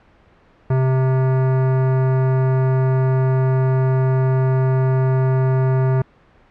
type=tone with hard clipping; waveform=sine; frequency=130.81 Hz; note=C3; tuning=in tune; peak=-16 dBFS; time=0.7-6.02 s; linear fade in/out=5 ms; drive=18 dB; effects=pink hiss -52 dBFS RMS until 6.5 s + low-pass 2000 Hz 12 dB/octave